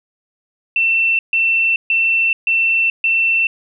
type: tone bursts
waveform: sine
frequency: 2688 Hz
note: E7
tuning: 33 cents sharp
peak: -12 dBFS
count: 5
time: 0.76-3.47 s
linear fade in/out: 2 ms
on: 430 ms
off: 140 ms
effects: none